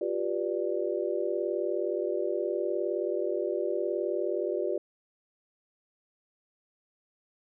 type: chord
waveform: sine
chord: G dominant seventh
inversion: third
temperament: just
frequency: 352.8 / 392 / 490 / 588 Hz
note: F4 / G4 / B4 / D5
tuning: +18 / 0 / -14 / +2 cents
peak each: -32 / -32 / -35 / -33 dBFS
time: 0.01-4.78 s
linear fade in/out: 5 ms
effects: none